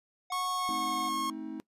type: harmonic tone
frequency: 732 Hz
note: F#5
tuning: 19 cents flat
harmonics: 1 / 3 / 5 / 7 / 9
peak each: -38 / -48 / -52 / -55 / -57 dBFS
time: 0.3-1.09 s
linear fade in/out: 5 ms
type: tone with pitch glide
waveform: 45% pulse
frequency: 1100 to 1085.5 Hz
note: C#6 to C#6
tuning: -14 to -37 cents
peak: -31 dBFS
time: 0.32-1.3 s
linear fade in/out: 2 ms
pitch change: -23 cents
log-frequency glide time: 0.45-0.98 s
type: chord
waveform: triangle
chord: A diminished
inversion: none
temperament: just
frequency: 220 / 264 / 316.8 Hz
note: A3 / C4 / Eb4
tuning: 0 / +16 / +31 cents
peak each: -41 / -40 / -37 dBFS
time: 0.69-1.6 s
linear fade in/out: 0 ms
effects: noise-tail reverb RT60 0.1 s tail -21 dB re dry + resampled to 32000 Hz